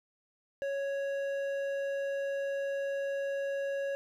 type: tone with hard clipping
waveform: triangle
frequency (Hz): 554.4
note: C#5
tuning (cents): 0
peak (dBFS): -33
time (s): 0.62-3.95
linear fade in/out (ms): 0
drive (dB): 12
effects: none